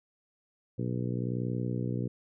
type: harmonic tone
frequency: 61.1 Hz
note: B1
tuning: 18 cents flat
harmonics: 2 / 3 / 4 / 5 / 6 / 7 / 8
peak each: -32 / -36 / -38 / -40 / -42 / -43 / -44 dBFS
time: 0.78-2.08 s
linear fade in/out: 10 ms
effects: none